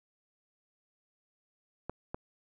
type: clicks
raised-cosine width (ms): 1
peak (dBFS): -22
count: 2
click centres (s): 1.896 / 2.145
effects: none